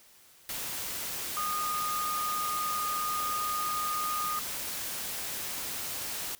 sine tone in noise, 1229 Hz, D#6, 22 cents flat, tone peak -30 dBFS, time 1.37-4.39 s, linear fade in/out 0 ms, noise white, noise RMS -36 dBFS, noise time 0.49-6.35 s, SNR +3 dB, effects white hiss -58 dBFS RMS until 6.39 s

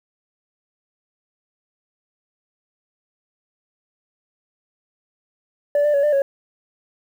sine tone with pitch steps, 580 / 592 / 563 / 594 / 553 Hz, D5 / D5 / C#5 / D5 / C#5, -22 / +14 / +27 / +20 / -4 cents, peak -12 dBFS, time 5.75-6.22 s, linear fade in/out 2 ms, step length 94 ms, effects tanh soft clip ceiling -13 dBFS + 8-bit

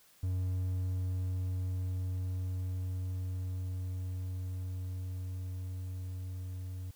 triangle tone with level ramp, 92 Hz, F#2, 9 cents flat, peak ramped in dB -28 to -36 dBFS, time 0.23-6.91 s, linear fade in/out 5 ms, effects white hiss -63 dBFS RMS until 6.95 s

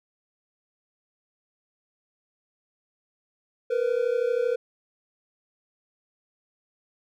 triangle tone pair together, 467.3 / 500 Hz, A#4 / B4, +4 / +21 cents, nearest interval minor second, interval 117 cents, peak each -23 dBFS, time 3.7-4.56 s, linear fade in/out 10 ms, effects none

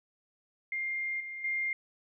sine tone with level steps, 2112 Hz, C7, 16 cents sharp, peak -31 / -38 / -29 dBFS, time 0.72-1.73 s, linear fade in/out 2 ms, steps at 1.2 / 1.44 s, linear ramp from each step 5 ms, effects none

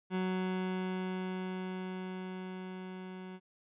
30% pulse tone with level ramp, 185.6 Hz, F#3, 6 cents sharp, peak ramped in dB -28 to -41 dBFS, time 0.1-3.4 s, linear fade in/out 50 ms, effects resampled to 8000 Hz

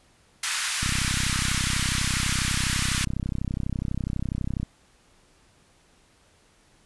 pink high-pass noise, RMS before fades -27 dBFS, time 0.43-3.05 s, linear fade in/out 5 ms, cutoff 1300 Hz, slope 24 dB/octave
click train, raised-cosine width 5 ms, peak -16 dBFS, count 123, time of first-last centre 0.83-4.631 s, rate 32.1 Hz
effects pink hiss -60 dBFS RMS until 6.85 s + resampled to 24000 Hz

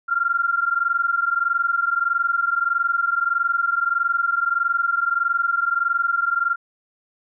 sine tone pair together, 1375.3 / 1396.9 Hz, F6 / F6, -27 / 0 cents, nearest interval unison, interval 27 cents, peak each -21 dBFS, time 0.08-6.56 s, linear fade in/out 20 ms, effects none

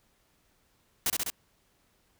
white noise with echo, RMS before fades -27 dBFS, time 1.06-1.1 s, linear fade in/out 2 ms, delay 67 ms, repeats 3, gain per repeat -2 dB, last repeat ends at 1.301 s, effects pink hiss -69 dBFS RMS until 2.19 s

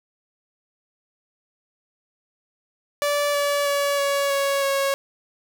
sawtooth tone with pitch steps, 580 / 574 / 568.1 / 562.2 / 556.4 / 550.6 Hz, D5 / D5 / C#5 / C#5 / C#5 / C#5, -22 / -40 / +42 / +24 / +6 / -12 cents, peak -16 dBFS, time 3.02-4.94 s, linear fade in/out 0 ms, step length 320 ms, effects none

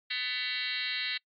sine tone with frequency modulation, 2980 Hz, F#7, 12 cents sharp, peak -30 dBFS, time 0.1-1.18 s, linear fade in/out 10 ms, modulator 246 Hz, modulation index 5.1, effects noise-tail reverb RT60 0.1 s tail -25 dB re dry + AAC 64 kbps

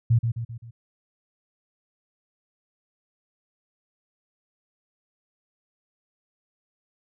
sine tone with echo, 116.3 Hz, A#2, 4 cents flat, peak -15 dBFS, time 0.1-0.19 s, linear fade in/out 10 ms, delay 130 ms, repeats 4, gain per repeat -6 dB, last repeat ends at 0.71 s, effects none

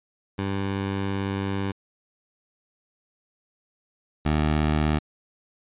15% pulse tone pair in turn, 98 / 76.35 Hz, G2 / D#2, 0 / -32 cents, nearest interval major third, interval 432 cents, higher first, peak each -19 / -14 dBFS, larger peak second, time 0.38-1.72 / 4.25-4.99 s, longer first, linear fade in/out 10 ms, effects resampled to 8000 Hz

